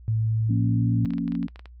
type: tone with pitch glide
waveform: sine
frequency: 110.9 to 115.54 Hz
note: A2 to A#2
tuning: +14 to -15 cents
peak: -21 dBFS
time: 0.08-1.05 s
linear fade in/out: 0 ms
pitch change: +71 cents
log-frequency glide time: 0.44-0.85 s
type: chord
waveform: sine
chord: Bb minor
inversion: second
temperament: equal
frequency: 174.61 / 233.1 / 277.2 Hz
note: F3 / Bb3 / Db4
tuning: 0 / 0 / 0 cents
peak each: -28 dBFS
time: 0.49-1.47 s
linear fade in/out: 10 ms
type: clicks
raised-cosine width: 0.3 ms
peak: -28 dBFS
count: 12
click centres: 1.057 / 1.106 / 1.136 / 1.182 / 1.279 / 1.321 / 1.352 / 1.429 / 1.483 / 1.559 / 1.594 / 1.657 s
effects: noise-tail reverb RT60 0.1 s tail -20 dB re dry + added 60 Hz sine -43 dBFS peak until 1.8 s